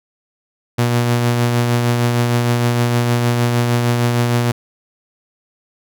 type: tone with tremolo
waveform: sawtooth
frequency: 120 Hz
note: B2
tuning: 49 cents flat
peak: -8 dBFS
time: 0.78-4.52 s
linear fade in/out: 10 ms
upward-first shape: triangle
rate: 6.5 Hz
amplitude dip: 35%
effects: none